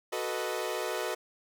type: chord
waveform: sawtooth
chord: B dominant seventh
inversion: second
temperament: equal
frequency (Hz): 370 / 440 / 493.9 / 622.3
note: F#4 / A4 / B4 / D#5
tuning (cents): 0 / 0 / 0 / 0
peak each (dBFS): -33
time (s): 0.12-1.15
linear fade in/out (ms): 10
effects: none